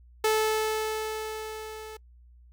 sawtooth tone with level ramp, 435.2 Hz, A4, 19 cents flat, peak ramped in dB -17 to -36 dBFS, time 0.24-1.97 s, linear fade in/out 5 ms, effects noise-tail reverb RT60 0.1 s tail -25 dB re dry + added 60 Hz sine -51 dBFS peak until 2.52 s

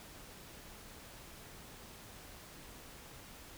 silence, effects pink hiss -53 dBFS RMS until 3.57 s

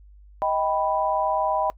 sine chord, Eb augmented, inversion none, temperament equal with one note detuned, 628.4 / 784 / 987.8 Hz, Eb5 / G5 / B5, +17 / 0 / 0 cents, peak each -25 dBFS, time 0.42-1.7 s, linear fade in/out 0 ms, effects noise-tail reverb RT60 0.1 s tail -22 dB re dry + added 50 Hz sine -46 dBFS peak until 1.77 s

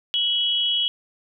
sine tone pair together, 2960 / 3304 Hz, F#7 / G#7, 0 / -10 cents, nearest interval major second, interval 190 cents, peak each -22 dBFS, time 0.14-0.88 s, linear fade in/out 0 ms, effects none

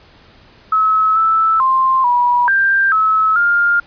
sine tone with pitch steps, 1290 / 1316 / 1051 / 971 / 1584 / 1295 / 1406 Hz, E6 / E6 / C6 / B5 / G6 / E6 / F6, -38 / -3 / +7 / -30 / +18 / -31 / +11 cents, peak -10 dBFS, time 0.72-3.8 s, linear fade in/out 5 ms, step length 440 ms, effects pink hiss -46 dBFS RMS until 3.86 s + resampled to 11025 Hz

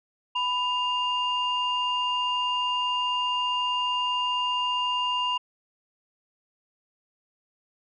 sine tone pair together, 992.8 / 2808 Hz, B5 / F7, +9 / +9 cents, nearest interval octave + tritone, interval 1800 cents, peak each -25 / -26 dBFS, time 0.35-5.38 s, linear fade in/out 10 ms, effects tanh soft clip ceiling -18 dBFS

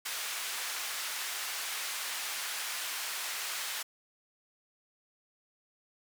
pink band-pass noise, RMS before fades -37 dBFS, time 0.05-3.83 s, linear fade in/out 10 ms, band 1400 to 16000 Hz, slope 12 dB/octave, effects none

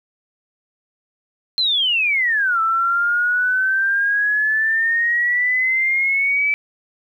sine exponential two-way sweep, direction down then up, 4187 to 1318.5 to 2316 Hz, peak -15 dBFS, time 1.58-6.54 s, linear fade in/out 0 ms, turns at 2.6 s, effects 9-bit

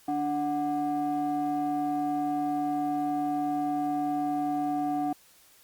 triangle ring-modulated tone, 222.5 Hz, A3, 20 cents sharp, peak -21 dBFS, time 0.08-5.13 s, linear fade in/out 5 ms, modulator 515 Hz, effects white hiss -58 dBFS RMS until 5.63 s + Opus 48 kbps

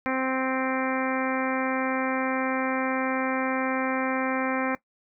harmonic tone, 261.6 Hz, C4, in tune, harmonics 1 / 2 / 3 / 4 / 5 / 6 / 7 / 8 / 9, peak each -28 / -31 / -33 / -34 / -35 / -36 / -36 / -37 / -38 dBFS, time 0.06-4.75 s, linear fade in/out 0 ms, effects noise-tail reverb RT60 0.1 s tail -18 dB re dry

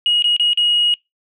sine tone with dropouts, 2889 Hz, F#7, 42 cents flat, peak -11 dBFS, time 0.06-0.94 s, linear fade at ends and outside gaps 1 ms, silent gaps 0.223-0.242 / 0.365-0.397 / 0.533-0.574 s, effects noise-tail reverb RT60 0.2 s tail -26 dB re dry + tanh soft clip ceiling -8 dBFS

